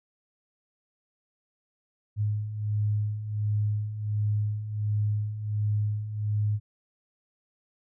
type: beating tone pair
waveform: sine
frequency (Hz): 104.1 / 105.5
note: G#2 / G#2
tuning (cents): +5 / +28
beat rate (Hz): 1.4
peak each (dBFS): -32 / -26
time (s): 2.16-6.6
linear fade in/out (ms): 50
effects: none